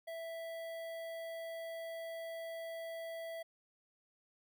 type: tone with notch filter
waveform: square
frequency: 660 Hz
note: E5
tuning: 2 cents sharp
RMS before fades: -44 dBFS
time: 0.07-3.43 s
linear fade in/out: 10 ms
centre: 6600 Hz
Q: 0.83
effects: none